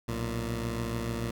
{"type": "tone pair together", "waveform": "15% pulse", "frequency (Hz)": [61.2, 115.44], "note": ["B1", "A#2"], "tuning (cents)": [-15, -16], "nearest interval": "major seventh", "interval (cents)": 1099, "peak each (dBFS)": [-29, -26], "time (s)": [0.08, 1.31], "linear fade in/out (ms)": 5, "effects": []}